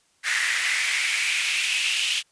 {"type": "noise with high-pass filter sweep", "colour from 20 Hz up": "pink", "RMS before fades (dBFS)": -24, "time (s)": [0.23, 2.23], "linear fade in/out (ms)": 50, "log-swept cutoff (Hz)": [1800, 2900], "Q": 4.7, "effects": ["white hiss -64 dBFS RMS until 2.31 s", "resampled to 22050 Hz"]}